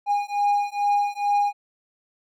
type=beating tone pair; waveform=triangle; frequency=816 / 818.3 Hz; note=G#5 / G#5; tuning=-31 / -26 cents; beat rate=2.3 Hz; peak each=-21 dBFS; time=0.06-1.53 s; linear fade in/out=50 ms; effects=none